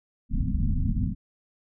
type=low-pass noise; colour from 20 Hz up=pink; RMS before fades=-25 dBFS; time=0.29-1.15 s; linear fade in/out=50 ms; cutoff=260 Hz; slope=96 dB/octave; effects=none